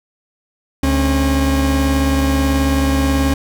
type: tone pair together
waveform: 40% pulse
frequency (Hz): 72.33 / 270.8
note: D2 / C#4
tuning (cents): -26 / -40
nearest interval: octave + major seventh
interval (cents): 2286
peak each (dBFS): -15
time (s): 0.83-3.34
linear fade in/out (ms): 5
effects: none